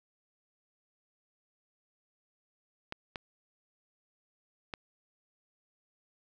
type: clicks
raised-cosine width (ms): 0.3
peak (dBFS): -21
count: 3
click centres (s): 2.924 / 3.158 / 4.738
effects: none